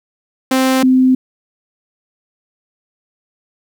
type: tone pair in turn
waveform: sawtooth / sine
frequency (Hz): 261.6 / 258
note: C4 / C4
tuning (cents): 0 / -24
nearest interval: unison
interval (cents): 24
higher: first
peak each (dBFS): -7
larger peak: neither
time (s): 0.51-0.83 / 0.83-1.15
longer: neither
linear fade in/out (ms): 5
effects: 8-bit